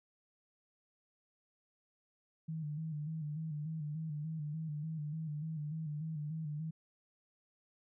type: tone with vibrato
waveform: sine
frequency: 154.3 Hz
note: D#3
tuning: 14 cents flat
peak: -37 dBFS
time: 2.48-6.71 s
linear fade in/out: 10 ms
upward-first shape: square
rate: 3.4 Hz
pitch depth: 61 cents each way
effects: none